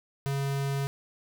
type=tone; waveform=square; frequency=138.6 Hz; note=C#3; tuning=in tune; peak=-28 dBFS; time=0.26-0.87 s; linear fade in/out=0 ms; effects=none